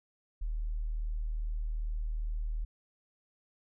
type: tone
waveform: sine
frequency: 38.77 Hz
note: D#1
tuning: 5 cents flat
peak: -31 dBFS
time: 0.41-2.65 s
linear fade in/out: 10 ms
effects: none